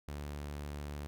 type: tone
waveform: sawtooth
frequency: 72.9 Hz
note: D2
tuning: 12 cents flat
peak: -36 dBFS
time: 0.08-1.07 s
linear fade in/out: 0 ms
effects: none